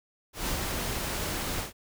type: noise with ADSR envelope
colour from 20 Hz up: pink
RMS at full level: -30 dBFS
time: 0.33-1.73 s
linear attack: 140 ms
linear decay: 120 ms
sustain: -2 dB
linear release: 140 ms
effects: none

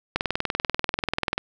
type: click train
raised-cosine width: 0.3 ms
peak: -7 dBFS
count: 26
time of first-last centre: 0.16-1.38 s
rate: 20.5 Hz
effects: none

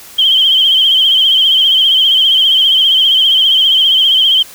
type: tone with vibrato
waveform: sine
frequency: 3136 Hz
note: G7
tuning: in tune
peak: -6 dBFS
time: 0.18-4.43 s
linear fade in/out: 10 ms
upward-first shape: sine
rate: 15 Hz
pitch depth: 63 cents each way
effects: white hiss -35 dBFS RMS until 4.54 s

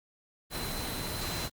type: tone in noise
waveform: sine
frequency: 4061 Hz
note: B7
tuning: 48 cents sharp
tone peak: -40 dBFS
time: 0.5-1.5 s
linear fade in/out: 50 ms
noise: pink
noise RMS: -35 dBFS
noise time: 0.5-1.5 s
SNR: -8 dB
effects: Opus 32 kbps

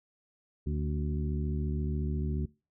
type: harmonic tone with a mistuned harmonic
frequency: 74.3 Hz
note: D2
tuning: 21 cents sharp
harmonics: 1 / 2 / 3 / 4 / 5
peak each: -31 / -34 / -38 / -43 / -42 dBFS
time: 0.66-2.46 s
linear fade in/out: 10 ms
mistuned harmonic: 4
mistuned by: -45 cents
effects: noise-tail reverb RT60 0.3 s tail -22 dB re dry

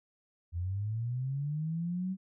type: linear sweep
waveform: sine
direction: up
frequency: 82.8 to 192.1 Hz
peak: -31 dBFS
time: 0.52-2.17 s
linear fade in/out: 50 ms
effects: none

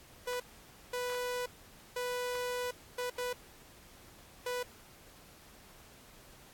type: tone bursts at uneven times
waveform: sawtooth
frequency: 493.9 Hz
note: B4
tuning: in tune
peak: -30 dBFS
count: 6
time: 0.27-0.4 / 0.93-1.46 / 1.96-2.71 / 2.98-3.1 / 3.18-3.33 / 4.46-4.63 s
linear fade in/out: 5 ms
effects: pink hiss -57 dBFS RMS until 6.53 s + AAC 64 kbps

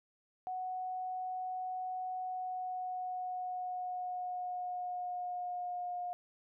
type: tone with pitch glide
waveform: sine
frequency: 740 to 714 Hz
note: F#5 to F5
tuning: 0 to +38 cents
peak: -36 dBFS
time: 0.47-6.13 s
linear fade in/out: 0 ms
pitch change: -62 cents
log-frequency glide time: 2.2-6 s
effects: none

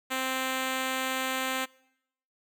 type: tone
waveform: 5% pulse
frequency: 261.3 Hz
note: C4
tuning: 2 cents flat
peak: -17 dBFS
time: 0.1-1.66 s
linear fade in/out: 20 ms
effects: noise-tail reverb RT60 0.8 s tail -24 dB re dry

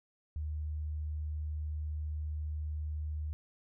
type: tone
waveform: sine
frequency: 76.2 Hz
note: D#2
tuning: 36 cents flat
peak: -34 dBFS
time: 0.36-3.33 s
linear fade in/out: 0 ms
effects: none

